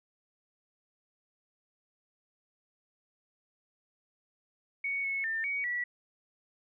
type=tone with pitch steps; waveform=sine; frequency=2228 / 2197 / 1797 / 2248 / 1945 Hz; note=C#7 / C#7 / A6 / C#7 / B6; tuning=+8 / -16 / +36 / +24 / -27 cents; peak=-30 dBFS; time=4.84-5.84 s; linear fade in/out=5 ms; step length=200 ms; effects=none